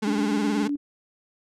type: tone with vibrato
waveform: 35% pulse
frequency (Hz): 209.5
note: G#3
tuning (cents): +15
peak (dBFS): -22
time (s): 0.02-0.68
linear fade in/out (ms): 10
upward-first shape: sine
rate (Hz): 19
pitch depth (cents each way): 78
type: tone with tremolo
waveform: sine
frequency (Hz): 288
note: D4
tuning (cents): -34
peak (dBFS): -23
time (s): 0.06-0.77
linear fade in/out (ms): 20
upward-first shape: square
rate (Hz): 7.9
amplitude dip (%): 40
effects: low-pass 8000 Hz 12 dB/octave